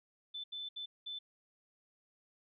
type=tone bursts at uneven times; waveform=sine; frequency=3520 Hz; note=A7; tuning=in tune; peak=-40 dBFS; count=4; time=0.34-0.44 / 0.52-0.69 / 0.76-0.86 / 1.06-1.19 s; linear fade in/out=10 ms; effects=none